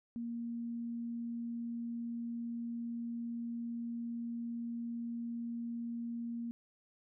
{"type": "tone", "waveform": "sine", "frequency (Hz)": 234.4, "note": "A#3", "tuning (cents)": 10, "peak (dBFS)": -37, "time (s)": [0.16, 6.51], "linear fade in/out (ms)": 0, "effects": []}